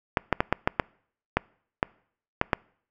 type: clicks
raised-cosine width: 0.5 ms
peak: -5 dBFS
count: 10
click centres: 0.172 / 0.327 / 0.405 / 0.526 / 0.675 / 0.798 / 1.37 / 1.829 / 2.414 / 2.532 s
effects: noise-tail reverb RT60 0.6 s tail -26 dB re dry